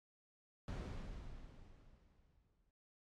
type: noise with exponential decay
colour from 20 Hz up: brown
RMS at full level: -40 dBFS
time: 0.68-2.71 s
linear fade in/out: 1 ms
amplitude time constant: 440 ms
effects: low-pass 6000 Hz 12 dB/octave + AAC 64 kbps